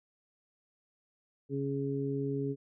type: harmonic tone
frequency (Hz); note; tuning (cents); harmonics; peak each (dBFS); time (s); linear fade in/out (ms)
138.59; C#3; 0; 1 / 2 / 3; -35 / -35 / -35; 1.49-2.56; 50
effects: none